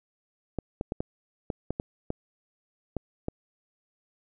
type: clicks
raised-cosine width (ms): 2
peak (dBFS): -16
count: 10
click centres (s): 0.587 / 0.811 / 0.921 / 1.005 / 1.502 / 1.706 / 1.799 / 2.104 / 2.967 / 3.284
effects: none